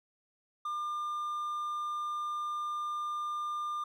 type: tone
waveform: triangle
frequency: 1200 Hz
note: D6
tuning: 37 cents sharp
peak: -31 dBFS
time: 0.65-3.84 s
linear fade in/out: 5 ms
effects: none